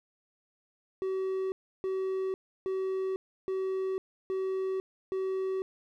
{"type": "tone bursts", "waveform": "triangle", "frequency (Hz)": 380, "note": "F#4", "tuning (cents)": 46, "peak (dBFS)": -27, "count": 6, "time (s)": [1.02, 5.62], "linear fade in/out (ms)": 0, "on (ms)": 500, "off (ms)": 320, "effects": []}